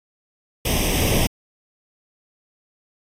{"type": "noise with comb filter", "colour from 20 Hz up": "pink", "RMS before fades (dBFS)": -20, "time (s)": [0.65, 1.27], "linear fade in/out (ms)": 5, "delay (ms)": 0.35, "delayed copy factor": 0.8, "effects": ["AAC 48 kbps"]}